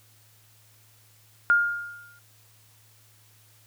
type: tone with exponential decay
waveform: sine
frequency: 1413 Hz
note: F6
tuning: 20 cents sharp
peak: -14 dBFS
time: 1.5-2.19 s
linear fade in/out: 0 ms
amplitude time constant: 150 ms
effects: added 108 Hz sine -59 dBFS peak until 3.66 s + white hiss -59 dBFS RMS until 3.66 s